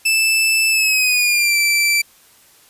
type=tone with pitch glide; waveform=sawtooth; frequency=2637 to 2336 Hz; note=E7 to D7; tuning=0 to -10 cents; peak=-10 dBFS; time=0.05-2.02 s; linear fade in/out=10 ms; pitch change=-210 cents; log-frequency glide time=0.7-1.57 s; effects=white hiss -50 dBFS RMS until 2.69 s + resampled to 32000 Hz